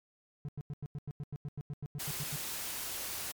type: tone bursts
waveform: triangle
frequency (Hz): 145.2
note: D3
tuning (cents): -19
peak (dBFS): -34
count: 16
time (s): 0.45-2.36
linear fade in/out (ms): 0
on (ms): 35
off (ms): 90
type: noise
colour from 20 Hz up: white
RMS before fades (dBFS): -39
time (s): 1.99-3.32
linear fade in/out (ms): 10
effects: MP3 96 kbps